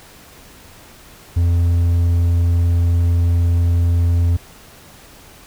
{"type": "tone", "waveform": "triangle", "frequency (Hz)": 85.8, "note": "F2", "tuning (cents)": -30, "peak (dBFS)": -10, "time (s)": [1.36, 4.37], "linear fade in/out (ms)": 10, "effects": ["pink hiss -43 dBFS RMS until 5.46 s"]}